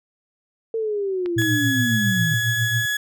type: linear sweep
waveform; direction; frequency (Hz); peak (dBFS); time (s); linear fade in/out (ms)
sine; down; 455.1 to 149.3; -21; 0.74-2.34; 2
type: clicks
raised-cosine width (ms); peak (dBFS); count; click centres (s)
0.3; -20; 2; 1.26 / 1.419
type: tone with tremolo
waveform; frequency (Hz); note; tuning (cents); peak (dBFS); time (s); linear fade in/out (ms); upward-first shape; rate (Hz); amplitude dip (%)
sine; 116.1; A#2; -7; -18; 1.36-2.86; 10; triangle; 7.3; 90
type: tone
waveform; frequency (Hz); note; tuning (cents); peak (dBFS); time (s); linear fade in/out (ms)
35% pulse; 1688; G#6; +28; -19; 1.38-2.97; 5
effects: none